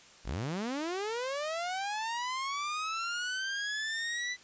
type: linear sweep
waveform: sawtooth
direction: up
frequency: 33.89 to 2000 Hz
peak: -29 dBFS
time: 0.24-4.37 s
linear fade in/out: 50 ms
effects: white hiss -56 dBFS RMS until 4.43 s + resampled to 16000 Hz